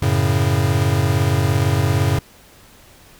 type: chord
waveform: square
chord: F# minor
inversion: none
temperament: equal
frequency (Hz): 92.5 / 110 / 138.59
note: F#2 / A2 / C#3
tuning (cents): 0 / 0 / 0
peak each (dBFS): -20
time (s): 0.02-2.19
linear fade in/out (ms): 5
effects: pink hiss -47 dBFS RMS until 3.19 s